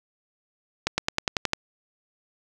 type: accelerating click train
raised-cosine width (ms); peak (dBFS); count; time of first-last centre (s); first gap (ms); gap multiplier
0.2; -5; 8; 0.87-1.534; 110; 0.95
effects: none